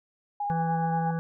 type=tone with vibrato; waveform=sine; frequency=818 Hz; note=G#5; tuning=26 cents flat; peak=-27 dBFS; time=0.4-1.11 s; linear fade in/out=5 ms; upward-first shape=square; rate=13 Hz; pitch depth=12 cents each way
type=harmonic tone; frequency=165.3 Hz; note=E3; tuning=5 cents sharp; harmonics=1 / 3 / 5 / 7 / 9 / 10; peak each=-27 / -37 / -39 / -45 / -43 / -47 dBFS; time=0.5-1.19 s; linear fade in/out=0 ms
effects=none